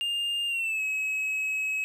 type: tone with pitch glide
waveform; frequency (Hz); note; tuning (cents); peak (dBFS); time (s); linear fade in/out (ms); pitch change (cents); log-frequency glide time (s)
triangle; 2810 to 2562; F7 to E7; +10 to -50; -25; 0.01-1.84; 0; -160; 0.47-0.82
effects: none